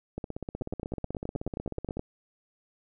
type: two click trains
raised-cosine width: 2 ms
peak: -19 / -21 dBFS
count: 14 / 30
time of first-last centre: 0.62-1.994 / 0.18-1.97 s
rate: 9.46 / 16.2 Hz
effects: none